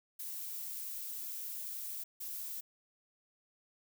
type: noise bursts at uneven times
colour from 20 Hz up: violet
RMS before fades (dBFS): -42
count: 2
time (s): 0.19-2.04 / 2.2-2.61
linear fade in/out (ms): 10
effects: none